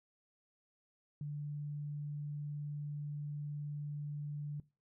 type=tone; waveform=sine; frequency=146.83 Hz; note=D3; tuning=in tune; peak=-38 dBFS; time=1.21-4.6 s; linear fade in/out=2 ms; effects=noise-tail reverb RT60 0.3 s tail -20 dB re dry